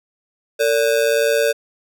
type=ring-modulated tone; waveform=square; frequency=515 Hz; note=C5; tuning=28 cents flat; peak=-12 dBFS; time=0.59-1.53 s; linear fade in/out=20 ms; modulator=60.7 Hz; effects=none